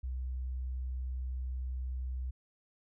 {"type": "tone", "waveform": "sine", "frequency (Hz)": 63.6, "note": "C2", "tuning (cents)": -48, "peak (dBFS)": -34, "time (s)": [0.03, 2.31], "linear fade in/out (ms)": 10, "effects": []}